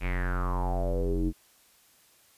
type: tone with low-pass filter sweep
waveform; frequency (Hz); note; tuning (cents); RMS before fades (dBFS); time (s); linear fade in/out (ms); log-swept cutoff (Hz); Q
square; 44.99; F#1; -48; -28; 0-1.33; 50; 2500 to 280; 7
effects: white hiss -61 dBFS RMS until 2.37 s + resampled to 32000 Hz